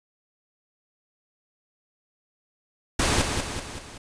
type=noise with echo; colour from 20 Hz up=pink; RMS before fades=-22 dBFS; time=2.99-3.22 s; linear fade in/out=5 ms; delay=190 ms; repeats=4; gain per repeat=-5 dB; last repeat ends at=3.98 s; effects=resampled to 22050 Hz